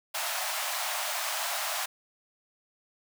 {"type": "high-pass noise", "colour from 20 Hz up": "pink", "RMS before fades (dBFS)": -32, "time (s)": [0.14, 1.86], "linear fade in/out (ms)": 10, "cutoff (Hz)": 600, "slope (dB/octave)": 96, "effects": []}